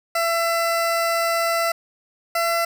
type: tone pair in turn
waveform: 20% pulse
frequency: 671 / 674.8 Hz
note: E5 / E5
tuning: +31 / +40 cents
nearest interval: unison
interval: 9 cents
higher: second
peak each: -14 dBFS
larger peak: neither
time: 0.15-1.72 / 2.35-2.65 s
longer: first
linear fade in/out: 5 ms
effects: 8-bit